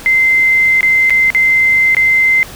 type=tone with dropouts; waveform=sine; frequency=2076 Hz; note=C7; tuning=14 cents flat; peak=-7 dBFS; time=0.06-2.43 s; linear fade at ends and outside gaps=0 ms; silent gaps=0.808-0.83 / 1.097-1.105 / 1.303-1.348 / 1.948-1.968 s; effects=pink hiss -32 dBFS RMS until 2.55 s